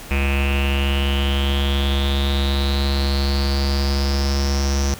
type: tone with low-pass filter sweep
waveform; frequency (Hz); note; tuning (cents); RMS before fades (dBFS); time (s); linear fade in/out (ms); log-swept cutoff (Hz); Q
square; 69.3; C#2; 0; -19; 0.11-4.94; 0; 2500 to 5900; 9.2
effects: pink hiss -37 dBFS RMS until 4.99 s

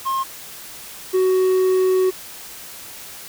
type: tone pair in turn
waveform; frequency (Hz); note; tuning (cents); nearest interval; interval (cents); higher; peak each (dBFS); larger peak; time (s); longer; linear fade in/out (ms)
triangle; 1068 / 372.9; C6 / F#4; +35 / +14; octave + tritone; 1821; first; -17 / -12; second; 0.05-0.24 / 1.13-2.11; second; 20
effects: white hiss -37 dBFS RMS until 3.28 s

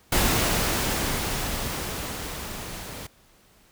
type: noise with level ramp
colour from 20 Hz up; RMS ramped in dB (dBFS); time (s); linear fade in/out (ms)
pink; -21 to -38; 0.12-3.07; 5
effects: pink hiss -58 dBFS RMS until 3.71 s

